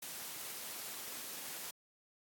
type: noise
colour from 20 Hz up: white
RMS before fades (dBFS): -45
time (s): 0.02-1.71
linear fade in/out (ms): 5
effects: high-pass 150 Hz 12 dB/octave + AAC 64 kbps